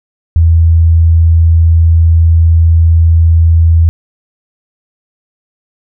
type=tone; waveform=sine; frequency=82.41 Hz; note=E2; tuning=in tune; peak=-3 dBFS; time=0.36-3.89 s; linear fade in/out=0 ms; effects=none